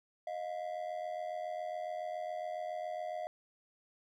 triangle ring-modulated tone, 668 Hz, E5, 23 cents sharp, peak -32 dBFS, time 0.27-3.27 s, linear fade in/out 0 ms, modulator 43.6 Hz, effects none

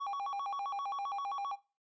triangle tone with vibrato, 947 Hz, A#5, 27 cents sharp, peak -33 dBFS, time 0-1.56 s, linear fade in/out 20 ms, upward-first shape square, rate 7.6 Hz, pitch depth 290 cents each way, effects noise-tail reverb RT60 0.3 s tail -18 dB re dry + resampled to 16000 Hz

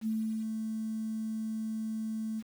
sine tone with ADSR envelope, 220 Hz, A3, in tune, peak -28 dBFS, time 0.01-2.43 s, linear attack 56 ms, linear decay 370 ms, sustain -4 dB, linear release 42 ms, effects 9-bit

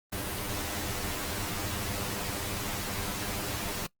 pink noise with comb filter, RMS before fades -34 dBFS, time 0.12-3.87 s, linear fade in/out 10 ms, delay 10 ms, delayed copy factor +0.75, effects noise-tail reverb RT60 0.1 s tail -22 dB re dry + Opus 32 kbps

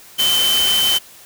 sine tone in noise, 3072 Hz, G7, 36 cents flat, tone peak -14 dBFS, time 0.18-0.99 s, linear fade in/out 20 ms, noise white, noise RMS -21 dBFS, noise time 0.18-0.99 s, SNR +4 dB, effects white hiss -43 dBFS RMS until 1.25 s

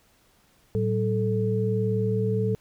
sine tone cluster, 112.3 / 191 / 437.6 Hz, A2 / G3 / A4, +36 / -45 / -9 cents, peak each -25 / -28 / -26 dBFS, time 0.75-2.55 s, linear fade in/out 0 ms, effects pink hiss -62 dBFS RMS until 2.6 s

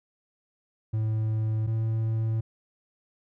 triangle tone pair in turn, 109.5 / 111.54 Hz, A2 / A2, -8 / +24 cents, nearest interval unison, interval 32 cents, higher second, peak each -22 dBFS, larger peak neither, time 0.93-1.67 / 1.67-2.41 s, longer neither, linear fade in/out 10 ms, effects none

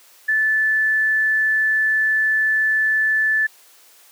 sine tone, 1747 Hz, A6, 13 cents flat, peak -15 dBFS, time 0.28-3.47 s, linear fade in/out 10 ms, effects white hiss -50 dBFS RMS until 4.11 s + high-pass 400 Hz 12 dB/octave

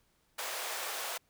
pink high-pass noise, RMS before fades -38 dBFS, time 0.38-1.18 s, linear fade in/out 10 ms, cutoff 530 Hz, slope 24 dB/octave, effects pink hiss -72 dBFS RMS until 1.29 s

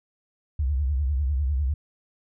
sine tone with vibrato, 69.1 Hz, C#2, 5 cents flat, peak -21 dBFS, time 0.59-1.74 s, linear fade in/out 5 ms, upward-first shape sine, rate 10 Hz, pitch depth 190 cents each way, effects none

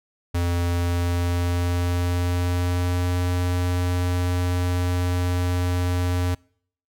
square tone with pitch glide, 86.8 to 89.19 Hz, F2 to F2, -10 to +37 cents, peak -21 dBFS, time 0.34-6.35 s, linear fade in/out 10 ms, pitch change +47 cents, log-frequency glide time 0.63-3.17 s, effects noise-tail reverb RT60 0.6 s tail -26 dB re dry

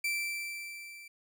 40% pulse tone with level ramp, 2339 Hz, D7, 8 cents flat, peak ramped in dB -28 to -47 dBFS, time 0.04-1.08 s, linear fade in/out 5 ms, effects none

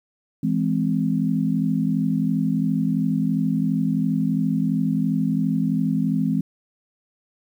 sine chord, E augmented, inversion none, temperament equal with one note detuned, 164.81 / 207.7 / 259.7 Hz, E3 / G#3 / B#3, 0 / 0 / -13 cents, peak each -23 dBFS, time 0.43-6.41 s, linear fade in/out 5 ms, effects 9-bit

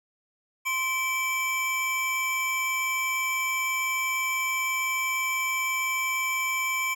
square tone pair together, 1049 / 2316 Hz, C6 / D7, +4 / -25 cents, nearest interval octave + major second, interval 1371 cents, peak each -32 / -27 dBFS, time 0.65-6.95 s, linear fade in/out 20 ms, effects none

